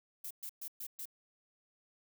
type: noise bursts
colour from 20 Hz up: violet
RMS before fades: -43 dBFS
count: 5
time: 0.24-1.055 s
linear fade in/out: 5 ms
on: 67 ms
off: 120 ms
effects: none